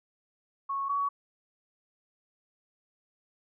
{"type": "tone pair in turn", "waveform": "sine", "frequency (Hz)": [1103, 1126.2], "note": ["C#6", "C#6"], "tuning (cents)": [-9, 27], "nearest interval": "unison", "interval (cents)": 36, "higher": "second", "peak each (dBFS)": [-29, -26], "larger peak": "second", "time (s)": [[0.69, 0.89], [0.89, 1.09]], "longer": "neither", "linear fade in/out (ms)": 10, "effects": []}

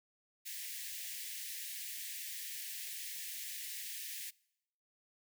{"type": "high-pass noise", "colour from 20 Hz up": "white", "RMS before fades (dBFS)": -44, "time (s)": [0.45, 4.31], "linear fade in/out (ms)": 20, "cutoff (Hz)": 1700, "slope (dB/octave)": 96, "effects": ["noise-tail reverb RT60 0.8 s tail -24 dB re dry"]}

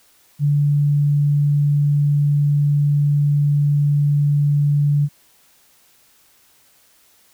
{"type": "tone", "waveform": "sine", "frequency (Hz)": 145.1, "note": "D3", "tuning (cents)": -21, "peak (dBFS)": -13, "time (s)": [0.39, 5.09], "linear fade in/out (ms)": 50, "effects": ["white hiss -55 dBFS RMS until 7.33 s"]}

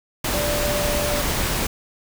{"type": "tone in noise", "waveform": "sine", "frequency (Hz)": 587.3, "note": "D5", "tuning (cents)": 0, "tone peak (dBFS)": -24, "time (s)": [0.34, 1.22], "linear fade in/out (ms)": 5, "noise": "pink", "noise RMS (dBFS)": -23, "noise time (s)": [0.24, 1.67], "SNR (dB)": -4, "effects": []}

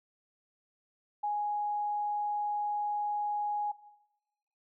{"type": "tone", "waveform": "sine", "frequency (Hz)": 830.6, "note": "G#5", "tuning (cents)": 0, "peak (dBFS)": -29, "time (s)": [1.23, 3.72], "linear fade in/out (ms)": 10, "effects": ["noise-tail reverb RT60 1.0 s tail -18 dB re dry"]}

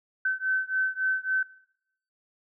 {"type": "beating tone pair", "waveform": "sine", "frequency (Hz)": [1529, 1532.6], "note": ["G6", "G6"], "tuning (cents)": [-44, -40], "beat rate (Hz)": 3.6, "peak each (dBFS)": -28, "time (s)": [0.25, 1.43], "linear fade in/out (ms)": 5, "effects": ["noise-tail reverb RT60 0.7 s tail -19 dB re dry"]}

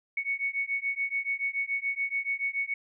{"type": "beating tone pair", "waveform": "sine", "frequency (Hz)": [2217, 2224], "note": ["C#7", "C#7"], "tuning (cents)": [0, 5], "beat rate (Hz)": 7, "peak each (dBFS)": -31, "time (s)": [0.17, 2.74], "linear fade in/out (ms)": 5, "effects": []}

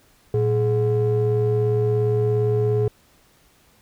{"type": "ring-modulated tone", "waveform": "triangle", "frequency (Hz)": 153.3, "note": "D#3", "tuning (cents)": -25, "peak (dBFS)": -12, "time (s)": [0.34, 2.88], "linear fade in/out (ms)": 2, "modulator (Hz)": 268, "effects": ["pink hiss -57 dBFS RMS until 3.81 s"]}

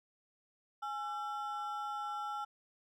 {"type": "ring-modulated tone", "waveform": "triangle", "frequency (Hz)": 1090, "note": "C#6", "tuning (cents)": -29, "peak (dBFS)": -32, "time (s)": [0.82, 2.45], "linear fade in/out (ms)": 10, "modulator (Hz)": 259, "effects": []}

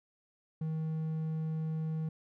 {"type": "tone", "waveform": "triangle", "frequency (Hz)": 158.5, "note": "D#3", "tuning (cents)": 32, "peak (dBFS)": -30, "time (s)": [0.61, 2.09], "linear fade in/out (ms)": 5, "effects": []}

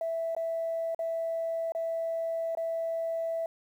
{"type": "tone with dropouts", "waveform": "sine", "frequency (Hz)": 659.3, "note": "E5", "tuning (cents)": 0, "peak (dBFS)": -28, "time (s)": [0.01, 3.46], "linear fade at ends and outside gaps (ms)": 2, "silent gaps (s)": [[0.35, 0.365], [0.947, 0.991], [1.721, 1.749], [2.551, 2.572]], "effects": ["tanh soft clip ceiling -24 dBFS", "10-bit"]}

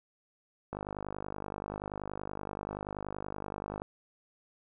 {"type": "click train", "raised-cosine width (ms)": 1, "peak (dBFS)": -23, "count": 157, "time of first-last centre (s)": [0.73, 3.819], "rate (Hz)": 50.5, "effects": []}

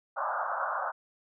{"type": "band-pass noise", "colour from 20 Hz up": "white", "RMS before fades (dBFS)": -32, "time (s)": [0.16, 0.92], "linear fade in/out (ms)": 20, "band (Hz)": [560, 1500], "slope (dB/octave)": 96, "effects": []}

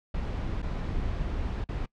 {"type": "noise with dropouts", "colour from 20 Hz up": "brown", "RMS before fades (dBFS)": -31, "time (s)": [0.14, 1.86], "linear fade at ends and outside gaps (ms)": 5, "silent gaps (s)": [[0.62, 0.626], [1.642, 1.688]], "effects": ["noise-tail reverb RT60 0.1 s tail -23 dB re dry", "low-pass 4000 Hz 12 dB/octave"]}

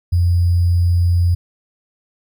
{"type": "tone with sample-and-hold", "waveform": "sine", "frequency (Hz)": 87.31, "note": "F2", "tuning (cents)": 0, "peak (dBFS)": -11, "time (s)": [0.12, 1.35], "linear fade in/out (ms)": 10, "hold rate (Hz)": 4900, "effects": []}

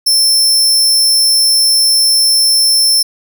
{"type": "tone", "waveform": "sawtooth", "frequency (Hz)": 5340, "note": "E8", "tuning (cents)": 22, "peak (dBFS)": -5, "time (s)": [0.06, 3.03], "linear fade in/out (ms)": 10, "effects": []}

